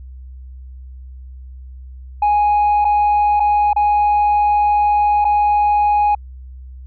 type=tone with dropouts; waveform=sine; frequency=830 Hz; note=G#5; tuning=1 cent flat; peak=-9 dBFS; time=2.22-6.15 s; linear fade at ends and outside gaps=5 ms; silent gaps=2.846-2.85 / 3.398-3.402 / 3.732-3.762 / 5.245-5.25 s; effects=tanh soft clip ceiling -10 dBFS + added 64 Hz sine -32 dBFS peak until 6.86 s